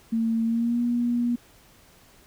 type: tone with pitch glide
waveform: sine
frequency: 226.7 to 239.8 Hz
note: A#3 to A#3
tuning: -48 to +49 cents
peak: -21 dBFS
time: 0.12-1.36 s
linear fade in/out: 10 ms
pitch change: +97 cents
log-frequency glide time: 0.44-0.8 s
effects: pink hiss -55 dBFS RMS until 2.26 s